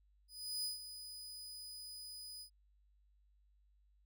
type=tone with ADSR envelope; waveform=sawtooth; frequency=4978 Hz; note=D#8; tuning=in tune; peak=-34 dBFS; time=0.28-2.5 s; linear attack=360 ms; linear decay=140 ms; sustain=-11 dB; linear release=89 ms; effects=added 50 Hz sine -68 dBFS peak until 4.05 s